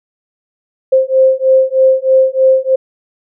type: beating tone pair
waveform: sine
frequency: 524 / 527.2 Hz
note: C5 / C5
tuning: +2 / +13 cents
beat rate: 3.2 Hz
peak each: -10 dBFS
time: 0.92-2.76 s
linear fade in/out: 10 ms
effects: none